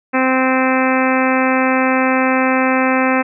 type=harmonic tone; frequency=260 Hz; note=C4; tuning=11 cents flat; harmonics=1 / 2 / 3 / 4 / 5 / 6 / 7 / 8 / 9 / 10; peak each=-16 / -19 / -21 / -22 / -23 / -24 / -24 / -25 / -26 / -26 dBFS; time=0.13-3.23 s; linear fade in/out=20 ms; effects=none